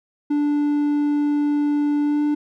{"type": "tone with pitch glide", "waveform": "triangle", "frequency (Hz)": [292.7, 295.8], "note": ["D4", "D4"], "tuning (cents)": [-6, 13], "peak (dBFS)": -15, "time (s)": [0.3, 2.35], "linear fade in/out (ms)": 10, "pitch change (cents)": 19, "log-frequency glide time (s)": [2.03, 2.22], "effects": []}